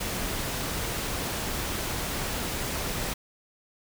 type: noise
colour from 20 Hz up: pink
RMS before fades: -31 dBFS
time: 0-3.14 s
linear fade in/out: 10 ms
effects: none